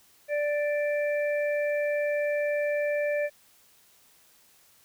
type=harmonic tone; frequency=587.3 Hz; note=D5; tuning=in tune; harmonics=1 / 3 / 4; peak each=-25 / -35 / -37 dBFS; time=0.28-3.3 s; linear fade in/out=50 ms; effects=white hiss -60 dBFS RMS until 4.84 s